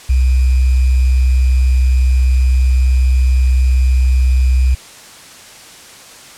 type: tone with sample-and-hold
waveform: sine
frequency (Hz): 64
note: C2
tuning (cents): -38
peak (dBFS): -8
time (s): 0.09-4.75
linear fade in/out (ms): 10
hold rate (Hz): 2450
effects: white hiss -37 dBFS RMS until 6.37 s + low-pass 9000 Hz 12 dB/octave

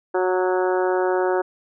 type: harmonic tone with a mistuned harmonic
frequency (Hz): 183.9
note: F#3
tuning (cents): -10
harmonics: 2 / 3 / 4 / 5 / 6 / 7 / 8 / 9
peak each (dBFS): -20 / -25 / -27 / -28 / -36 / -34 / -32 / -37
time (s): 0.14-1.42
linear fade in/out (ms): 10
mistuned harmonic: 6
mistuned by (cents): +24
effects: none

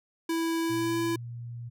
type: tone with pitch glide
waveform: square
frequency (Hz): 329.6 to 334.8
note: E4 to E4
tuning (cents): 0 to +27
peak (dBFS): -27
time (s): 0.29-1.16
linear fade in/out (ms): 5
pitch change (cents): +27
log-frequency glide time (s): 0.61-0.99
type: tone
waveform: sine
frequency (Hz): 118.7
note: A#2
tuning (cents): +32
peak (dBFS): -36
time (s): 0.69-1.7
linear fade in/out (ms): 20
effects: none

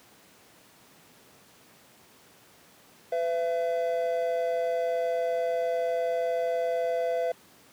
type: tone pair together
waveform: triangle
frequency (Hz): 504.2 / 673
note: B4 / E5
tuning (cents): +36 / +36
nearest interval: perfect fourth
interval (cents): 500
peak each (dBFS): -26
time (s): 3.12-7.32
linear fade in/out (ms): 5
effects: pink hiss -56 dBFS RMS until 7.72 s + high-pass 150 Hz 12 dB/octave

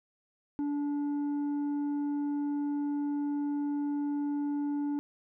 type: tone with tanh clipping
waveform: sine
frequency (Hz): 289.4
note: D4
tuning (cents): -25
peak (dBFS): -30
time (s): 0.59-4.99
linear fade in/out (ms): 0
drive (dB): 5
effects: none

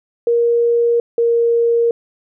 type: tone pair in turn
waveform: sine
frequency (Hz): 470.7 / 467.4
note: A#4 / A#4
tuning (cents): +17 / +5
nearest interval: unison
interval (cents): 12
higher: first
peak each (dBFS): -11 / -11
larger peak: neither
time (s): 0.27-1 / 1.18-1.91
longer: neither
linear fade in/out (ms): 2
effects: none

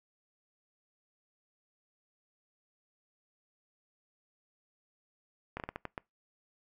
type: slowing click train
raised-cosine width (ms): 0.5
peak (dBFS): -22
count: 7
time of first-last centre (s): 5.57-5.979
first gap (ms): 29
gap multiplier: 1.34
effects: noise-tail reverb RT60 0.2 s tail -24 dB re dry

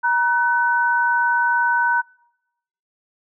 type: tone pair together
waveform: sine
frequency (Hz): 949 / 1506.4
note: A#5 / F#6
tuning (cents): +31 / +31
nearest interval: minor sixth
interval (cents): 800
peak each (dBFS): -18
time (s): 0.03-2.02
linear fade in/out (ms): 20
effects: noise-tail reverb RT60 0.9 s tail -26 dB re dry

